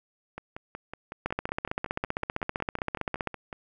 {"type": "two click trains", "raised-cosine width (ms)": 0.5, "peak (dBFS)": [-22, -13], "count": [18, 32], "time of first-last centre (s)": [[0.38, 3.528], [1.26, 3.273]], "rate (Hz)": [5.4, 15.4], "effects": []}